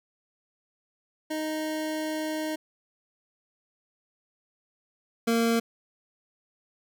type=tone pair in turn; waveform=25% pulse; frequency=311.1 / 230.4 Hz; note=D#4 / A#3; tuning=0 / -20 cents; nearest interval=perfect fourth; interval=520 cents; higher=first; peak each=-25 / -18 dBFS; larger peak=second; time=1.3-2.56 / 5.27-5.6 s; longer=first; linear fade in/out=10 ms; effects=none